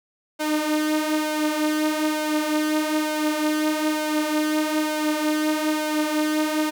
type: tone with flanger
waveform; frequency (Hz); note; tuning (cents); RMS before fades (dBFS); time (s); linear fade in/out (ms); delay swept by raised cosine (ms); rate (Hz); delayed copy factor
sawtooth; 306.3; D#4; -27; -23; 0.39-6.71; 20; 1.9 to 7.2; 1.1; +0.55
effects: none